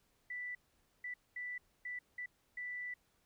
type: tone bursts at uneven times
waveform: sine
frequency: 1975.5 Hz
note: B6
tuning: in tune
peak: -40 dBFS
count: 6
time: 0.3-0.55 / 1.04-1.14 / 1.36-1.58 / 1.85-1.99 / 2.18-2.26 / 2.57-2.94 s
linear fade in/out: 5 ms
effects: pink hiss -75 dBFS RMS until 3.25 s